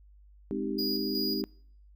sine chord, Ab major seventh, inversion none, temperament equal, 207.7 / 261.6 / 311.1 / 392 Hz, Ab3 / C4 / Eb4 / G4, 0 / 0 / 0 / 0 cents, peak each -35 dBFS, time 0.51-1.44 s, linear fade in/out 0 ms
square tone with tremolo, 4900 Hz, D#8, 27 cents flat, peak -31 dBFS, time 0.78-1.42 s, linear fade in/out 10 ms, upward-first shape square, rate 2.7 Hz, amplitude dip 45%
effects noise-tail reverb RT60 0.6 s tail -26 dB re dry + added 50 Hz sine -53 dBFS peak until 1.95 s

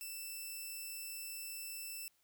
5% pulse tone, 2655 Hz, E7, 12 cents sharp, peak -34 dBFS, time 0.01-2.08 s, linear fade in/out 0 ms, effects white hiss -75 dBFS RMS until 2.23 s

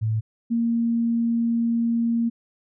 sine tone pair in turn, 110 / 232.3 Hz, A2 / A#3, 0 / -6 cents, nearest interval octave + minor second, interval 1294 cents, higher second, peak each -20 / -19 dBFS, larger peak second, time 0.01-0.21 / 0.5-2.3 s, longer second, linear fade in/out 20 ms, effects none

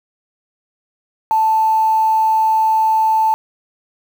sine tone with quantisation, 880 Hz, A5, in tune, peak -11 dBFS, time 1.31-3.34 s, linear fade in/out 0 ms, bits 6, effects none

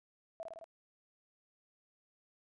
sine tone with echo, 659.3 Hz, E5, in tune, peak -40 dBFS, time 0.4-0.43 s, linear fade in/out 0 ms, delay 53 ms, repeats 4, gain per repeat -2 dB, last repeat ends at 0.642 s, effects resampled to 22050 Hz

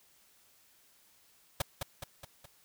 pink noise with echo, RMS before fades -30 dBFS, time 1.6-1.62 s, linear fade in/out 5 ms, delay 210 ms, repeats 4, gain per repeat -5 dB, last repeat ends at 2.46 s, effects white hiss -65 dBFS RMS until 2.64 s

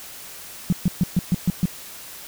sine tone bursts, 179.7 Hz, F3, 50 cents sharp, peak -14 dBFS, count 7, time 0.7-1.655 s, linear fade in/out 0 ms, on 25 ms, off 130 ms, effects white hiss -39 dBFS RMS until 2.27 s

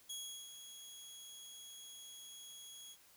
20% pulse tone with ADSR envelope, 3322 Hz, G#7, in tune, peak -37 dBFS, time 0.09-2.97 s, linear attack 12 ms, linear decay 380 ms, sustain -9 dB, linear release 56 ms, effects white hiss -65 dBFS RMS until 3.16 s

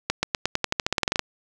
accelerating click train, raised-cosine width 0.2 ms, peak -4 dBFS, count 16, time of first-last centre 0.1-1.193 s, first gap 130 ms, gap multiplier 0.91, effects none

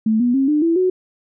sine tone with pitch steps, 219.4 / 243.4 / 270.1 / 299.7 / 332.5 / 369 Hz, A3 / B3 / C#4 / D4 / E4 / F#4, -5 / -25 / -45 / +35 / +15 / -5 cents, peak -13 dBFS, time 0.06-0.9 s, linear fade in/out 5 ms, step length 140 ms, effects none

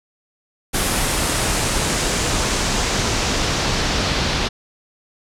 pink noise with low-pass filter sweep, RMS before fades -20 dBFS, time 0.73-4.49 s, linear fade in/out 20 ms, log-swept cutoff 11000 to 4600 Hz, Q 1.4, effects none

